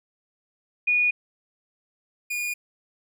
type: tone pair in turn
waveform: sine / 45% pulse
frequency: 2455 / 2439 Hz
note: D#7 / D#7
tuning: -24 / -35 cents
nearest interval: unison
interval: 11 cents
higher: first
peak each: -18 / -26 dBFS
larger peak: first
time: 0.87-1.11 / 2.3-2.54 s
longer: neither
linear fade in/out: 10 ms
effects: none